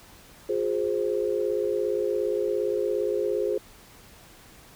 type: chord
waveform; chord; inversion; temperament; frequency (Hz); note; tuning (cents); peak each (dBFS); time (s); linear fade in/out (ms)
sine; F minor; none; equal with one note detuned; 358 / 415.3 / 523.3; F4 / Ab4 / C5; +43 / 0 / 0; -29 / -26 / -29; 0.49-3.58; 5
effects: pink hiss -51 dBFS RMS until 4.75 s